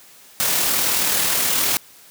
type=noise with amplitude modulation; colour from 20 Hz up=white; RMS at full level=-18 dBFS; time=0.4-1.77 s; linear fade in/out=0 ms; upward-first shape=sine; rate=39 Hz; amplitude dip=30%; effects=white hiss -47 dBFS RMS until 2.1 s + high-pass 100 Hz 12 dB/octave